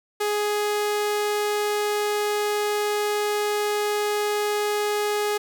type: tone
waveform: sawtooth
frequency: 416.6 Hz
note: G#4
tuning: 5 cents sharp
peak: -18 dBFS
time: 0.2-5.38 s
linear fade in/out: 10 ms
effects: 9-bit